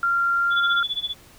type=tone with pitch glide; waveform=sine; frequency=1384 to 1392 Hz; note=F6 to F6; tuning=-16 to -6 cents; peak=-18 dBFS; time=0.03-0.83 s; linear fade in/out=2 ms; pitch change=+10 cents; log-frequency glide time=0.35-0.53 s
type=tone with tremolo; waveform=sine; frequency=3444 Hz; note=A7; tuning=38 cents flat; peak=-21 dBFS; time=0.5-1.15 s; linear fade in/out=50 ms; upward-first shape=sine; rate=15 Hz; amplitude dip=90%
effects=pink hiss -50 dBFS RMS until 1.38 s